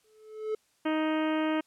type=tone with exponential growth; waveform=triangle; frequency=432.9 Hz; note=A4; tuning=28 cents flat; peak=-24 dBFS; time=0.04-0.55 s; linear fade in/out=5 ms; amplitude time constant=110 ms
type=harmonic tone; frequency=312.2 Hz; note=D#4; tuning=6 cents sharp; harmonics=1 / 2 / 3 / 4 / 5 / 6 / 7 / 8 / 9 / 10; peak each=-27 / -33 / -37 / -39 / -41 / -43 / -44 / -45 / -46 / -47 dBFS; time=0.85-1.61 s; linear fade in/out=10 ms
effects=white hiss -69 dBFS RMS until 1.66 s + low-pass 10000 Hz 12 dB/octave